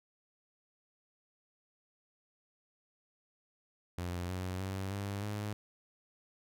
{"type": "tone with pitch steps", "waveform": "sawtooth", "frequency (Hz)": [88.4, 92.1, 95.96, 99.97, 104.16], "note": ["F2", "F#2", "G2", "G2", "G#2"], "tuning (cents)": [22, -7, -36, 34, 6], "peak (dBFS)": -32, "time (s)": [3.98, 5.53], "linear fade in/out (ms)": 0, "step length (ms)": 310, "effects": []}